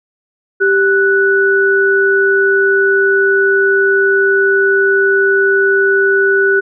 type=tone pair together; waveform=sine; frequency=392 / 1480 Hz; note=G4 / F#6; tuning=0 / 0 cents; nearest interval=octave + major seventh; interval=2300 cents; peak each=-11 dBFS; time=0.6-6.61 s; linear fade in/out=20 ms; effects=none